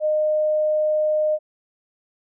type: tone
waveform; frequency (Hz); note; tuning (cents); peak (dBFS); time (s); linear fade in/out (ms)
sine; 613; D#5; -26; -17; 0-1.39; 50
effects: none